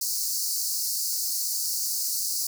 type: high-pass noise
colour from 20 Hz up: pink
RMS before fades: -28 dBFS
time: 0.01-2.47 s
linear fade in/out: 5 ms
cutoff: 4400 Hz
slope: 96 dB/octave
effects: none